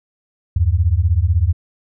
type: beating tone pair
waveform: sine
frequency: 77.78 / 93.78 Hz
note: D#2 / F#2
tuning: 0 / +24 cents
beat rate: 16 Hz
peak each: -15 dBFS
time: 0.56-1.53 s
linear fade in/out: 5 ms
effects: none